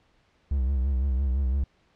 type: tone with vibrato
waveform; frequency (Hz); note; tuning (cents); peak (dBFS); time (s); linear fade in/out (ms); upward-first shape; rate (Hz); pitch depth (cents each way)
triangle; 66.3; C2; +23; -20; 0.51-1.64; 5; sine; 5.9; 100
effects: pink hiss -65 dBFS RMS until 1.95 s + low-pass 4000 Hz 12 dB/octave